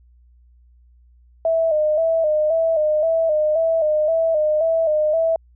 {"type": "tone with vibrato", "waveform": "sine", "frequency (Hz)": 632, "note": "D#5", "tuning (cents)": 27, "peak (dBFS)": -15, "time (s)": [1.45, 5.36], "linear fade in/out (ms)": 2, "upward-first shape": "square", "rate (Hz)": 1.9, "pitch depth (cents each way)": 60, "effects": ["added 60 Hz sine -49 dBFS peak until 5.55 s"]}